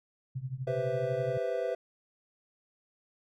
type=tone with tremolo; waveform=sine; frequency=130.2 Hz; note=C3; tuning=8 cents flat; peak=-30 dBFS; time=0.35-1.38 s; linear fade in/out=10 ms; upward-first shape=triangle; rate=12 Hz; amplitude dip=95%
type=chord; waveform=triangle; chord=C major seventh; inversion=second; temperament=equal; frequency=392 / 493.9 / 523.3 / 659.3 Hz; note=G4 / B4 / C5 / E5; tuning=0 / 0 / 0 / 0 cents; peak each=-36 / -31 / -34 / -33 dBFS; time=0.67-1.75 s; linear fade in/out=5 ms
effects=none